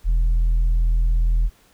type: tone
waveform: sine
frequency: 41.18 Hz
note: E1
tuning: 1 cent flat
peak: -12 dBFS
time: 0.04-1.5 s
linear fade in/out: 50 ms
effects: tanh soft clip ceiling -14 dBFS + pink hiss -56 dBFS RMS until 1.73 s